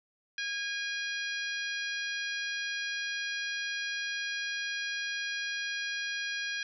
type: harmonic tone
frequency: 818 Hz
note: G#5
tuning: 26 cents flat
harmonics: 2 / 3 / 4 / 5 / 6 / 7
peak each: -35 / -39 / -41 / -43 / -45 / -46 dBFS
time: 0.38-6.63 s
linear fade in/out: 2 ms
effects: none

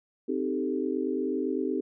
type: chord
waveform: sine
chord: A half-diminished seventh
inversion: first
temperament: equal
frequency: 261.6 / 311.1 / 392 / 440 Hz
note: C4 / Eb4 / G4 / A4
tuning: 0 / 0 / 0 / 0 cents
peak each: -31 / -32 / -31 / -35 dBFS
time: 0.28-1.81 s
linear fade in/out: 10 ms
effects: none

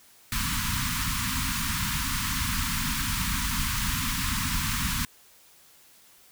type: band-stop noise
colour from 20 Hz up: pink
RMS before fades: -28 dBFS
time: 0.32-5.05 s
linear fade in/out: 2 ms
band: 270 to 940 Hz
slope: 96 dB/octave
effects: white hiss -56 dBFS RMS until 6.31 s

